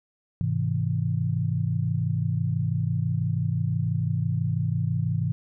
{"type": "chord", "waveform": "sine", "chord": "Ab augmented", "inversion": "none", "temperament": "just", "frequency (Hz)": [103.83, 129.78, 162.23], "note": ["Ab2", "C3", "E3"], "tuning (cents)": [0, -14, -27], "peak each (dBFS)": -27, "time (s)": [0.41, 5.32], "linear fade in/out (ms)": 0, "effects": []}